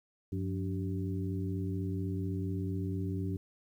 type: harmonic tone with a mistuned harmonic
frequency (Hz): 96.1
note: G2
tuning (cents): -34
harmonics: 1 / 2 / 3 / 4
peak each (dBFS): -34 / -38 / -39 / -43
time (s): 0.32-3.37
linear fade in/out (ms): 5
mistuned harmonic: 2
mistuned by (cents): -110
effects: 11-bit